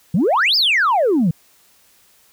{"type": "exponential two-way sweep", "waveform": "sine", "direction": "up then down", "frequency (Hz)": [150, 5274, 150], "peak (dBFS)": -11, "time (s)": [0.14, 1.31], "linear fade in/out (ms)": 5, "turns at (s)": 0.56, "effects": ["tanh soft clip ceiling -10 dBFS", "white hiss -54 dBFS RMS until 2.32 s"]}